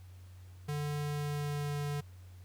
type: tone with pitch glide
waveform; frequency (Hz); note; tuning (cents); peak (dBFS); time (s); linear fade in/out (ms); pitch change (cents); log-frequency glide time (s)
square; 147.2 to 145.43; D3 to D3; +4 to -17; -34; 0.68-2.01; 10; -21; 1-1.8
effects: added 91 Hz sine -49 dBFS peak until 2.44 s + pink hiss -65 dBFS RMS until 2.44 s